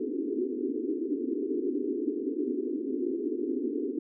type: band-pass noise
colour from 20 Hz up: pink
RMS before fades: -31 dBFS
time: 0-3.99 s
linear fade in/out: 5 ms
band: 250 to 430 Hz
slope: 96 dB/octave
effects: none

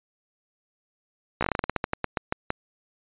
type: slowing click train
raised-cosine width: 0.5 ms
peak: -9 dBFS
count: 17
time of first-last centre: 1.41-2.504 s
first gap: 15 ms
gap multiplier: 1.18
effects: resampled to 8000 Hz

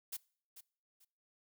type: noise with echo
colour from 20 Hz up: blue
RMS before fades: -41 dBFS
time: 0.12-0.17 s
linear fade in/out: 10 ms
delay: 440 ms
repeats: 2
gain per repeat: -12 dB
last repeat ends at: 1.05 s
effects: noise-tail reverb RT60 0.5 s tail -24 dB re dry

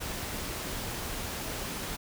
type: noise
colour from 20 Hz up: pink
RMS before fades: -36 dBFS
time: 0-1.97 s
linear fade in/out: 20 ms
effects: none

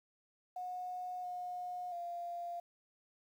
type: tone with pitch steps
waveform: sine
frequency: 727 / 720 / 694 Hz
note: F#5 / F#5 / F5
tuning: -31 / -47 / -11 cents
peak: -39 dBFS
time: 0.56-2.6 s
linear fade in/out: 5 ms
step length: 680 ms
effects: 11-bit

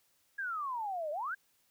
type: exponential two-way sweep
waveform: sine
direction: down then up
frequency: 1661.2 to 580 to 1661.2 Hz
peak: -34 dBFS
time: 0.38-1.35 s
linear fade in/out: 10 ms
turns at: 1.11 s
effects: white hiss -72 dBFS RMS until 1.7 s

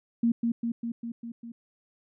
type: tone with echo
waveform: sine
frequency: 233.1 Hz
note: A#3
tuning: in tune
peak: -20 dBFS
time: 0.23-0.32 s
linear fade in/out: 5 ms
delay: 200 ms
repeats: 6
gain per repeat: -3 dB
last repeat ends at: 1.52 s
effects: none

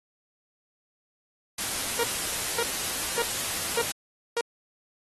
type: noise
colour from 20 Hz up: white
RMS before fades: -30 dBFS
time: 1.58-3.92 s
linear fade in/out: 5 ms
type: tone bursts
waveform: sawtooth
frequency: 470 Hz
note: A#4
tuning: 14 cents sharp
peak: -20 dBFS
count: 5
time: 1.99-4.41 s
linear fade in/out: 2 ms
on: 44 ms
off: 550 ms
effects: AAC 32 kbps

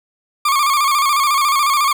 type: tone with vibrato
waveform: 40% pulse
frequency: 1142 Hz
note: D6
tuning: 49 cents flat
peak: -12 dBFS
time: 0.45-1.93 s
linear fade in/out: 5 ms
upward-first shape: square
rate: 14 Hz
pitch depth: 71 cents each way
effects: none

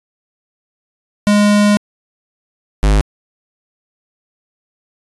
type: tone pair in turn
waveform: square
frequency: 206.7 / 51.23 Hz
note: G#3 / G#1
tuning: -8 / -23 cents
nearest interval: 2 octaves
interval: 2415 cents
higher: first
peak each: -9 dBFS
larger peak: neither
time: 1.27-1.77 / 2.83-3.01 s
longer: first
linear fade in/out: 0 ms
effects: resampled to 24000 Hz

